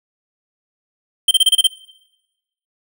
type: tone bursts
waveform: square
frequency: 3136 Hz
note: G7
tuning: in tune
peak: -9 dBFS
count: 7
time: 1.28-1.671 s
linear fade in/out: 5 ms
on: 31 ms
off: 29 ms
effects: noise-tail reverb RT60 1.0 s tail -21 dB re dry